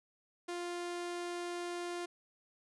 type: tone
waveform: sawtooth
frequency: 349.7 Hz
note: F4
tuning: 2 cents sharp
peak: -34 dBFS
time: 0.48-2.06 s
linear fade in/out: 10 ms
effects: resampled to 24000 Hz